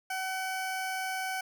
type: tone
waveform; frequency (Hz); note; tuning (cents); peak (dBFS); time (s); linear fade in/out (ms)
20% pulse; 756; F#5; +37; -27; 0.1-1.41; 5
effects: none